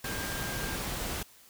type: tone in noise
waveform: sine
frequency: 1597 Hz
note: G6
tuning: 32 cents sharp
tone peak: -40 dBFS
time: 0.04-0.76 s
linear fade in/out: 5 ms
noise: pink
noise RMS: -35 dBFS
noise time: 0.04-1.23 s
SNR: -8 dB
effects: white hiss -57 dBFS RMS until 1.49 s